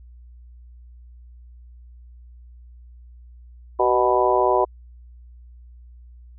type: harmonic tone with a mistuned harmonic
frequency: 123.47 Hz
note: B2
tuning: in tune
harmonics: 3 / 4 / 5 / 6 / 7 / 8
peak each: -21 / -24 / -22 / -24 / -27 / -21 dBFS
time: 3.79-4.65 s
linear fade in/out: 10 ms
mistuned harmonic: 3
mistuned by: +41 cents
effects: added 60 Hz sine -42 dBFS peak until 6.38 s